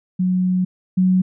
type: tone pair in turn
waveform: sine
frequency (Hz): 183.4 / 185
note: F#3 / F#3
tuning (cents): -15 / 0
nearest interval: unison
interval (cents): 15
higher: second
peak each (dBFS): -15 / -12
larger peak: second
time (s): 0.19-0.65 / 0.97-1.22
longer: first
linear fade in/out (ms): 10
effects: none